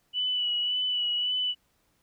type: tone with vibrato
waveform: sine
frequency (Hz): 2960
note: F#7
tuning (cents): 0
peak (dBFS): -25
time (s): 0.13-1.55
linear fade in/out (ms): 50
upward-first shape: sine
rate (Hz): 1.8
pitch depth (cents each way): 26
effects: pink hiss -70 dBFS RMS until 2.02 s